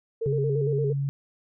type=tone with vibrato; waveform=sine; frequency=433.2 Hz; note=A4; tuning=27 cents flat; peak=-25 dBFS; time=0.21-0.93 s; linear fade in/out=10 ms; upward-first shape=square; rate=8.7 Hz; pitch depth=78 cents each way
type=tone with pitch glide; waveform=sine; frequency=137.9 to 139.26 Hz; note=C#3 to C#3; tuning=-9 to +8 cents; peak=-24 dBFS; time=0.26-1.09 s; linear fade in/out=0 ms; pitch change=+17 cents; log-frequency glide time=0.49-0.6 s
effects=none